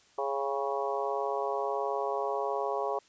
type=harmonic tone with a mistuned harmonic; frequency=138.59 Hz; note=C#3; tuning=in tune; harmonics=3 / 4 / 5 / 6 / 7 / 8; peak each=-34 / -35 / -36 / -37 / -37 / -38 dBFS; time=0.18-2.99 s; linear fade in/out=5 ms; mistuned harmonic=6; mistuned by=-39 cents; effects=white hiss -62 dBFS RMS until 3.08 s + resampled to 16000 Hz